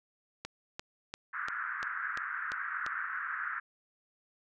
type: click train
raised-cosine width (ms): 0.2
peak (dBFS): -21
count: 8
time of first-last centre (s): 0.45-2.864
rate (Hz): 2.9
type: band-pass noise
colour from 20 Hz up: pink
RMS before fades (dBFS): -37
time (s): 1.33-3.6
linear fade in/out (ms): 10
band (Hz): 1300 to 1700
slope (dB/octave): 48
effects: none